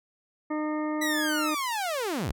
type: harmonic tone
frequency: 305.1 Hz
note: D#4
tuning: 34 cents flat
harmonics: 1 / 2 / 3 / 4 / 6 / 7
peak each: -28 / -35 / -38 / -38 / -43 / -46 dBFS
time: 0.5-1.55 s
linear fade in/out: 10 ms
type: linear sweep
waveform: sawtooth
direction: down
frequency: 1982 to 35 Hz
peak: -24 dBFS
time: 1.01-2.32 s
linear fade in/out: 10 ms
effects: none